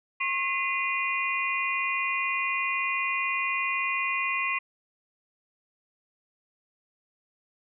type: tone cluster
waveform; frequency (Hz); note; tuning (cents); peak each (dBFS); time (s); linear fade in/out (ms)
sine; 1082 / 2044 / 2444 / 2747; C#6 / C7 / D#7 / F7; -42 / -41 / -32 / -29; -31 / -30 / -30 / -34; 0.2-4.59; 10
effects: none